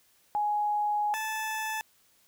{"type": "tone pair in turn", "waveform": ["sine", "20% pulse"], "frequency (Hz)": [834, 873.4], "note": ["G#5", "A5"], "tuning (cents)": [7, -13], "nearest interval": "minor second", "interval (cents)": 80, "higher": "second", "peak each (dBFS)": [-25, -26], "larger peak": "first", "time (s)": [[0.35, 1.14], [1.14, 1.81]], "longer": "first", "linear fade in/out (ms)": 0, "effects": ["white hiss -65 dBFS RMS until 2.27 s"]}